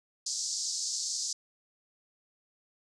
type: band-pass noise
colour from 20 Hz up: pink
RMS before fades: -34 dBFS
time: 0.26-1.33 s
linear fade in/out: 5 ms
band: 4600 to 7700 Hz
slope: 48 dB/octave
effects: none